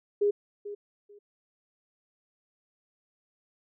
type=tone with echo; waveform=sine; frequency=410 Hz; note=G#4; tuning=22 cents flat; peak=-21 dBFS; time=0.21-0.31 s; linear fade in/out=10 ms; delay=440 ms; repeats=2; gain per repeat=-14 dB; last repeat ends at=1.19 s; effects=none